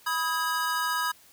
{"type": "tone cluster", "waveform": "square", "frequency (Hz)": [985, 1262, 1637], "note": ["B5", "D#6", "G#6"], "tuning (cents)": [-5, 24, -25], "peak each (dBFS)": -31, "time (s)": [0.06, 1.12], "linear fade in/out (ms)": 10, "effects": ["white hiss -56 dBFS RMS until 1.32 s"]}